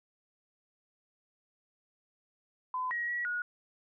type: tone with pitch steps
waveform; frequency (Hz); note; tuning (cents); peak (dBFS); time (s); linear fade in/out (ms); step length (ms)
sine; 1015 / 1898 / 1925 / 1450; B5 / A#6 / B6 / F#6; +47 / +31 / -45 / -35; -31; 2.74-3.42; 2; 170
effects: none